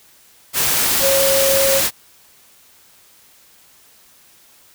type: tone in noise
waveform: sine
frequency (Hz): 545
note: C#5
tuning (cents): -29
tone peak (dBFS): -15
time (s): 1-1.82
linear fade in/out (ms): 50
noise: white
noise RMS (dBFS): -17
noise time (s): 0.53-1.91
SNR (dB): -1
effects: white hiss -50 dBFS RMS until 4.74 s